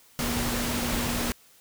sine tone in noise, 239.6 Hz, A#3, 48 cents sharp, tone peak -31 dBFS, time 0.19-1.32 s, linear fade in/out 0 ms, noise pink, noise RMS -29 dBFS, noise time 0.19-1.32 s, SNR -5 dB, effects white hiss -57 dBFS RMS until 1.6 s

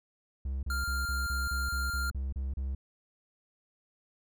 triangle tone bursts, 66.8 Hz, C2, 36 cents sharp, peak -29 dBFS, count 11, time 0.45-2.75 s, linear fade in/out 5 ms, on 180 ms, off 32 ms
square tone, 1396.9 Hz, F6, in tune, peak -33 dBFS, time 0.7-2.1 s, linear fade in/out 2 ms
effects none

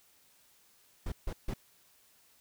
brown noise bursts, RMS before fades -34 dBFS, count 3, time 1.06-1.54 s, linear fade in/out 5 ms, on 60 ms, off 150 ms, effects white hiss -65 dBFS RMS until 2.4 s

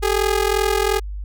sawtooth ring-modulated tone, 411.8 Hz, G#4, 15 cents flat, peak -10 dBFS, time 0.02-1 s, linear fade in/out 20 ms, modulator 21.4 Hz, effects added 50 Hz sine -26 dBFS peak until 1.24 s

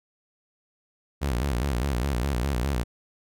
sawtooth tone with vibrato, 64.8 Hz, C2, 16 cents flat, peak -20 dBFS, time 1.21-2.84 s, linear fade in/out 20 ms, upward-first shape square, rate 4.9 Hz, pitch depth 150 cents each way, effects none

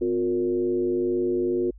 sine tone with frequency modulation, 359.6 Hz, F#4, 49 cents flat, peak -21 dBFS, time 0.01-1.71 s, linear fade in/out 10 ms, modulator 102 Hz, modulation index 0.79, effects added 50 Hz sine -43 dBFS peak until 1.78 s

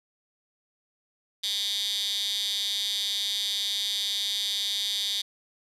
15% pulse tone with high-pass filter, 202 Hz, G#3, 48 cents flat, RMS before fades -29 dBFS, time 1.43-5.22 s, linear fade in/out 10 ms, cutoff 3800 Hz, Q 9.2, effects resampled to 32000 Hz

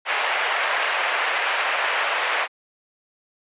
white band-pass noise, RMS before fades -23 dBFS, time 0.05-2.48 s, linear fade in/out 50 ms, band 560 to 2600 Hz, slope 24 dB/octave, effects resampled to 8000 Hz

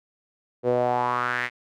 sawtooth tone with band-pass filter sweep, 122.9 Hz, B2, 8 cents flat, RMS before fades -24 dBFS, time 0.63-1.5 s, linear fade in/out 50 ms, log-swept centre 450 to 2100 Hz, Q 4.3, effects none

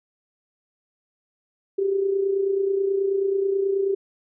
sine tone with amplitude modulation, 391.9 Hz, G4, in tune, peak -17 dBFS, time 1.78-3.95 s, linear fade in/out 10 ms, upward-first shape sine, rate 29.3 Hz, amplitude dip 55%, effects none

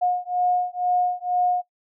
sine beating tone pair, 719 / 721.1 Hz, F#5 / F#5, -50 / -45 cents, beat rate 2.1 Hz, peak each -23 dBFS, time 0.01-1.62 s, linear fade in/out 20 ms, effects noise-tail reverb RT60 0.1 s tail -19 dB re dry

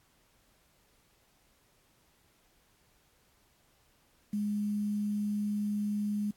sine tone with quantisation, 207.4 Hz, G#3, 2 cents flat, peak -29 dBFS, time 4.33-6.31 s, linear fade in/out 5 ms, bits 9, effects pink hiss -68 dBFS RMS until 6.36 s + AAC 64 kbps

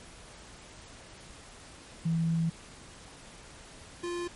sine / square tone pair in turn, 164.81 / 348.6 Hz, E3 / F4, 0 / -3 cents, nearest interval octave + minor second, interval 1297 cents, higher second, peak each -25 / -33 dBFS, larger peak first, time 2.05-2.5 / 4.03-4.28 s, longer first, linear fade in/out 10 ms, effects pink hiss -50 dBFS RMS until 4.35 s + MP3 48 kbps

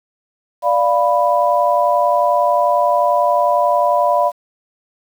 sine chord, B diminished, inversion first, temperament equal, 587.3 / 698.5 / 987.8 Hz, D5 / F5 / B5, 0 / 0 / 0 cents, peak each -16 dBFS, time 0.62-4.32 s, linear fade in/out 50 ms, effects 7-bit

